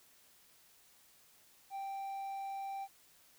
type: tone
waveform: triangle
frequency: 784 Hz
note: G5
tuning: in tune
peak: -37 dBFS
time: 1.7-2.88 s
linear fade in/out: 50 ms
effects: white hiss -65 dBFS RMS until 3.38 s